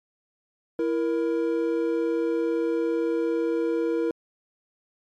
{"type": "tone pair together", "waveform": "triangle", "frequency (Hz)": [332.3, 470], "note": ["E4", "A#4"], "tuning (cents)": [14, 14], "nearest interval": "tritone", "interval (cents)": 600, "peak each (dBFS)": -23, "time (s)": [0.79, 4.11], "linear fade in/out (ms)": 2, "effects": ["MP3 64 kbps"]}